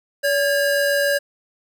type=tone pair together; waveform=square; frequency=570 / 1622.9 Hz; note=C#5 / G#6; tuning=+48 / -40 cents; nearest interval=octave + tritone; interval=1812 cents; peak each=-19 / -22 dBFS; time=0.23-1.19 s; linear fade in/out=20 ms; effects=none